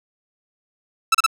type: tone bursts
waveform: sawtooth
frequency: 1318.5 Hz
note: E6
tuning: in tune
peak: -8 dBFS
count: 3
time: 1.12-1.264 s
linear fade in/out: 5 ms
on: 26 ms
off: 33 ms
effects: low-pass 11000 Hz 12 dB/octave